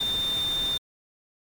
sine tone in noise, 3607 Hz, A7, 42 cents sharp, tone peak -24 dBFS, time 0-0.78 s, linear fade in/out 10 ms, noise pink, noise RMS -37 dBFS, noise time 0-0.78 s, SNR +10 dB, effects MP3 96 kbps

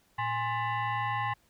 sine tone with frequency modulation, 114.6 Hz, A#2, 29 cents flat, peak -28 dBFS, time 0.18-1.34 s, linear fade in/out 10 ms, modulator 939 Hz, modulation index 1.8, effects pink hiss -67 dBFS RMS until 1.49 s

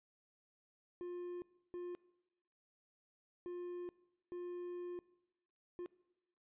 triangle tone bursts at uneven times, 353.7 Hz, F4, 22 cents sharp, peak -40 dBFS, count 5, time 1.01-1.42 / 1.74-1.95 / 3.46-3.89 / 4.32-4.99 / 5.79-5.86 s, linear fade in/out 0 ms, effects noise-tail reverb RT60 1.0 s tail -21 dB re dry + resampled to 8000 Hz

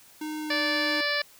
square tone with pitch glide, 307.3 to 304.6 Hz, D#4 to D#4, -21 to -37 cents, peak -32 dBFS, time 0.21-1.01 s, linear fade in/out 5 ms, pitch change -16 cents, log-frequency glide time 0.4-0.52 s
harmonic tone, 583 Hz, D5, 13 cents flat, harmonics 1 / 2 / 3 / 4 / 5 / 6 / 7 / 8 / 9, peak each -32 / -36 / -28 / -33 / -38 / -39 / -34 / -35 / -36 dBFS, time 0.5-1.22 s, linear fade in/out 5 ms
effects white hiss -54 dBFS RMS until 1.39 s

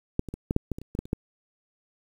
clicks, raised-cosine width 3 ms, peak -10 / -23 / -21 / -12 / -7 / -15 / -23 / -29 / -20 / -15 / -30 / -12 dBFS, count 12, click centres 0.194 / 0.287 / 0.34 / 0.509 / 0.564 / 0.717 / 0.785 / 0.816 / 0.951 / 0.99 / 1.055 / 1.131 s, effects 8-bit

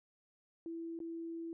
sine tone with dropouts, 331.8 Hz, E4, 11 cents sharp, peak -40 dBFS, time 0.66-1.53 s, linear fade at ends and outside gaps 1 ms, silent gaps 0.99-1.002 s, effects none

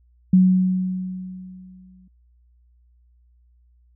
sine tone with exponential decay, 185 Hz, F#3, in tune, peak -9 dBFS, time 0.33-2.08 s, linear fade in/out 5 ms, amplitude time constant 380 ms, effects added 60 Hz sine -54 dBFS peak until 3.95 s

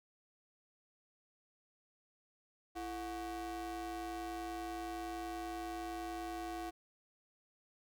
square ring-modulated tone, 195.1 Hz, G3, 8 cents flat, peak -38 dBFS, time 2.75-6.71 s, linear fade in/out 20 ms, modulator 530 Hz, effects none

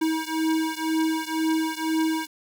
square beating tone pair, 318.4 / 320.4 Hz, D#4 / E4, +40 / -49 cents, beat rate 2 Hz, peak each -26 / -27 dBFS, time 0.01-2.27 s, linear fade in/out 10 ms, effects none

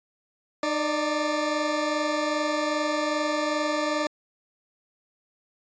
20% pulse tone pair together, 304.9 / 587.3 Hz, D#4 / D5, -35 / 0 cents, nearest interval major seventh, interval 1135 cents, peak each -22 dBFS, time 0.63-4.07 s, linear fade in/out 2 ms, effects resampled to 16000 Hz

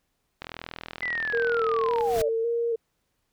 click train, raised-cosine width 0.3 ms, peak -19 dBFS, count 66, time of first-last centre 0.42-2.009 s, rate 40.9 Hz
sine linear sweep, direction down, 2028 to 545 Hz, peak -26 dBFS, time 1.02-2.29 s, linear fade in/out 5 ms
sine tone with vibrato, 460 Hz, A#4, 23 cents flat, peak -23 dBFS, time 1.33-2.76 s, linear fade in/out 10 ms, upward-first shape square, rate 1.8 Hz, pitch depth 29 cents each way
pink noise with exponential growth, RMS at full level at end -30 dBFS, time 1.83-2.22 s, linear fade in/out 5 ms, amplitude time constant 84 ms
effects pink hiss -75 dBFS RMS until 3.32 s

